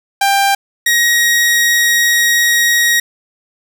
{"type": "tone pair in turn", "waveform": "sawtooth", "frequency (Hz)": [792, 1889.7], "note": ["G5", "A#6"], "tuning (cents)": [18, 23], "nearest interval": "octave + minor third", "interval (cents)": 1505, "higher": "second", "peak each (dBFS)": -6, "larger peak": "neither", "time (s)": [[0.21, 0.55], [0.86, 3]], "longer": "second", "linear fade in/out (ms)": 5, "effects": []}